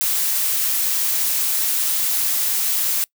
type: noise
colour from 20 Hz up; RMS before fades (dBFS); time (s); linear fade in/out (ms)
blue; -20; 0.01-3.04; 0
effects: noise-tail reverb RT60 0.1 s tail -25 dB re dry

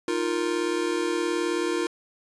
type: chord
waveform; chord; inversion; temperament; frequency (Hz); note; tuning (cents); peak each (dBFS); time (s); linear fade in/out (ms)
square; Eb suspended second; none; just; 311.1 / 350 / 466.7; Eb4 / F4 / Bb4; 0 / +4 / +2; -31 / -27 / -31; 0.08-1.87; 2
effects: resampled to 22050 Hz

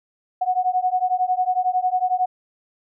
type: beating tone pair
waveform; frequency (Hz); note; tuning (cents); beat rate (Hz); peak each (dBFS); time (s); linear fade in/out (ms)
sine; 730 / 741; F#5 / F#5; -24 / +2; 11; -21; 0.41-2.26; 10
effects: none

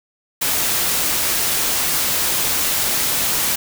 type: noise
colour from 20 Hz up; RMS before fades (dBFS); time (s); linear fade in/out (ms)
white; -19; 0.41-3.56; 10
effects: none

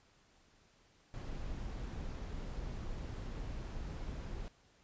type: noise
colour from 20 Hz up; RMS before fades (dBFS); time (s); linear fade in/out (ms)
brown; -42; 1.14-4.48; 0
effects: pink hiss -68 dBFS RMS until 4.83 s + resampled to 16000 Hz

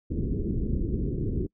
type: low-pass noise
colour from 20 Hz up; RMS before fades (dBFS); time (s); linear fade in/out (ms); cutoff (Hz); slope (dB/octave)
pink; -28; 0.1-1.47; 10; 410; 48
effects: noise-tail reverb RT60 0.1 s tail -25 dB re dry

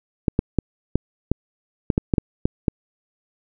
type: clicks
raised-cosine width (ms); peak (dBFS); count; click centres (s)
3; -4; 11; 0.282 / 0.391 / 0.587 / 0.956 / 1.316 / 1.902 / 1.979 / 2.138 / 2.182 / 2.455 / 2.682
effects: none

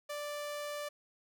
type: tone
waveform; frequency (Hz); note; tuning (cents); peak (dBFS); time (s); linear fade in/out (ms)
sawtooth; 587.3; D5; 0; -34; 0.09-0.89; 10
effects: none

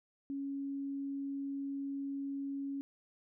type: tone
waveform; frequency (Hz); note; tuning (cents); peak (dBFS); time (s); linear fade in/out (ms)
sine; 277.2; C#4; 0; -36; 0.3-2.81; 0
effects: none

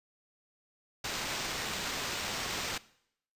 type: noise with sample-and-hold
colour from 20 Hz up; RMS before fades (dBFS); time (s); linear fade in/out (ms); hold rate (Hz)
violet; -36; 1.04-2.78; 5; 11025
effects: noise-tail reverb RT60 0.7 s tail -20 dB re dry + resampled to 32000 Hz

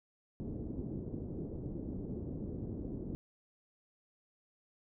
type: low-pass noise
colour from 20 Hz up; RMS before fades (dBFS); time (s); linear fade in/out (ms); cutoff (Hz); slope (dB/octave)
white; -41; 0.4-3.15; 0; 350; 24
effects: none

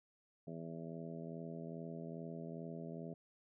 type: harmonic tone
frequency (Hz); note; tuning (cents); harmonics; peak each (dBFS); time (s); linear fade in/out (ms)
82.41; E2; 0; 2 / 3 / 4 / 5 / 6 / 7 / 8; -47 / -50 / -55 / -52 / -59 / -55 / -54; 0.47-3.14; 5
effects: none

